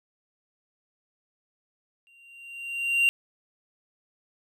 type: tone with exponential growth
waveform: triangle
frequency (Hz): 2768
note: F7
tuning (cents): -16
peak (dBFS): -15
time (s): 2.07-3.09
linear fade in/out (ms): 0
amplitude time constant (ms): 220
effects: none